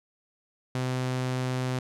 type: tone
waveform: sawtooth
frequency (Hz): 127.9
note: C3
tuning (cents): -39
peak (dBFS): -23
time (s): 0.75-1.79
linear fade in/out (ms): 2
effects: low-pass 9000 Hz 12 dB/octave